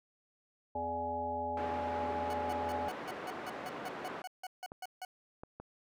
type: harmonic tone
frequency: 83.9 Hz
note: E2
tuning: 31 cents sharp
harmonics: 1 / 3 / 5 / 7 / 9 / 10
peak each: -47 / -45 / -45 / -40 / -47 / -36 dBFS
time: 0.75-2.89 s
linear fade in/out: 5 ms
type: band-pass noise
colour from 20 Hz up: pink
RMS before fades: -43 dBFS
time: 1.57-4.22 s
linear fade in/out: 2 ms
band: 310 to 1600 Hz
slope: 12 dB/octave
type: tone bursts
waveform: 40% pulse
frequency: 740 Hz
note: F#5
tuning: in tune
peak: -39 dBFS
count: 15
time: 2.3-5.05 s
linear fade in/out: 2 ms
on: 34 ms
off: 160 ms
type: clicks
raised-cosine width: 1 ms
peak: -31 dBFS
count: 3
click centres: 4.719 / 5.435 / 5.6 s
effects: none